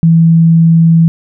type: tone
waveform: sine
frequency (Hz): 164.81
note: E3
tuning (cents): 0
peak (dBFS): -3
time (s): 0.03-1.08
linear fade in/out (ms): 0
effects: none